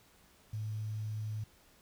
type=tone with quantisation; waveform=sine; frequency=107.8 Hz; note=A2; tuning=35 cents flat; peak=-35 dBFS; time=0.53-1.44 s; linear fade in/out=5 ms; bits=10; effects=pink hiss -64 dBFS RMS until 1.81 s